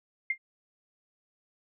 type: tone with exponential decay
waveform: sine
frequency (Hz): 2110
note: C7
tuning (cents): +14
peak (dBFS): -22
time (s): 0.3-0.38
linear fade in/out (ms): 5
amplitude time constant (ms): 16
effects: none